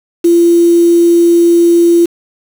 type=tone with quantisation; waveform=sine; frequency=341.5 Hz; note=F4; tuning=39 cents flat; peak=-4 dBFS; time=0.24-2.06 s; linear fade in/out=10 ms; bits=4; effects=none